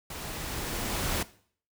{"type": "noise with level ramp", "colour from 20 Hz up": "pink", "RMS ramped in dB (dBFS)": [-39, -29], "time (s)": [0.1, 1.23], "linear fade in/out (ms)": 5, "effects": ["noise-tail reverb RT60 0.5 s tail -17 dB re dry"]}